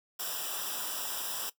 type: noise with comb filter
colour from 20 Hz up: white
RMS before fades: -36 dBFS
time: 0.19-1.5 s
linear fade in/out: 10 ms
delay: 0.46 ms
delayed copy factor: -0.95
effects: noise-tail reverb RT60 0.1 s tail -17 dB re dry